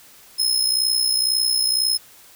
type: tone with amplitude modulation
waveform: sawtooth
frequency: 5160 Hz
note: E8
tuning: 38 cents flat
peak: -12 dBFS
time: 0.38-1.98 s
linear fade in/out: 20 ms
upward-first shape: sine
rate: 62 Hz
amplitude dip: 65%
effects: white hiss -48 dBFS RMS until 2.35 s